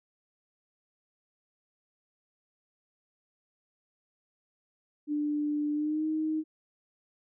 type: tone with pitch glide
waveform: sine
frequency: 296.3 to 312.5 Hz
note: D4 to D#4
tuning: +15 to +8 cents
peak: -27 dBFS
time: 5.07-6.44 s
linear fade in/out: 50 ms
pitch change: +93 cents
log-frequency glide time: 5.73-6.06 s
effects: none